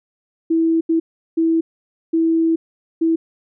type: tone bursts at uneven times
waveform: sine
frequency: 327.1 Hz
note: E4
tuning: 13 cents flat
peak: -13 dBFS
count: 5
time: 0.5-0.81 / 0.89-1 / 1.37-1.61 / 2.13-2.56 / 3.01-3.16 s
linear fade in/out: 10 ms
effects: none